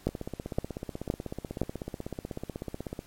two click trains, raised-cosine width 2 ms, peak -12 / -21 dBFS, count 4 / 48, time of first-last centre 0.07-1.616 / 0.09-2.991 s, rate 1.94 / 16.2 Hz, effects pink hiss -56 dBFS RMS until 3.06 s + MP3 64 kbps

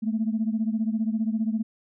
sine beating tone pair, 216.4 / 231.4 Hz, A3 / A#3, -29 / -13 cents, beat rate 15 Hz, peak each -24 / -27 dBFS, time 0.02-1.63 s, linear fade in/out 20 ms, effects tanh soft clip ceiling -16 dBFS

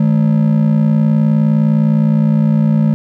triangle ring-modulated tone, 185 Hz, F#3, in tune, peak -4 dBFS, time 0-2.94 s, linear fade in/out 0 ms, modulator 29.8 Hz, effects none

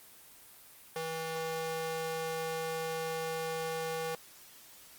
square tone with high-pass filter, 161.9 Hz, E3, 31 cents flat, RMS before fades -36 dBFS, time 0.96-4.15 s, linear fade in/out 0 ms, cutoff 460 Hz, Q 1.3, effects white hiss -55 dBFS RMS until 4.98 s + Opus 24 kbps

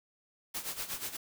white noise with tremolo, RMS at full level -36 dBFS, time 0.54-1.17 s, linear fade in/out 10 ms, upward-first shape sine, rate 8.3 Hz, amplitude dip 75%, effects none

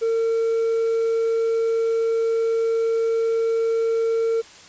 sine tone with hard clipping, 454.7 Hz, A#4, 43 cents flat, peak -19 dBFS, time 0.01-4.42 s, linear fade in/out 20 ms, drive 2 dB, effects white hiss -45 dBFS RMS until 4.68 s + resampled to 16000 Hz

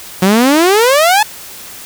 sawtooth exponential sweep, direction up, 180 to 880 Hz, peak -3 dBFS, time 0.22-1.23 s, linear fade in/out 5 ms, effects white hiss -31 dBFS RMS until 1.85 s

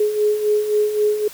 sine beating tone pair, 418.3 / 422.1 Hz, G#4 / G#4, +12 / +28 cents, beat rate 3.8 Hz, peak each -23 / -16 dBFS, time 0-1.28 s, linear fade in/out 5 ms, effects white hiss -39 dBFS RMS until 1.33 s

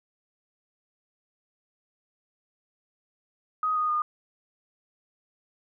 sine tone with pitch steps, 1254 / 1236.7 / 1219.7 Hz, D#6 / D#6 / D#6, +13 / -11 / -35 cents, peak -23 dBFS, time 3.63-4.02 s, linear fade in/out 2 ms, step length 130 ms, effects none

